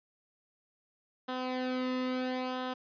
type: tone with flanger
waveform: sawtooth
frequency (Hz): 255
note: C4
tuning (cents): -44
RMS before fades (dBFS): -34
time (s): 1.28-2.74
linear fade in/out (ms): 10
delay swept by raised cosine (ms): 0.43 to 1.29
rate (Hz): 0.74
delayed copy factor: -0.65
effects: resampled to 11025 Hz